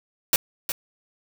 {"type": "noise with echo", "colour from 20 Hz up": "white", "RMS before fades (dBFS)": -18, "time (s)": [0.33, 0.36], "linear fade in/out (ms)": 2, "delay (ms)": 360, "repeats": 1, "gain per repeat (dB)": -9, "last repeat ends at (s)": 0.72, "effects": []}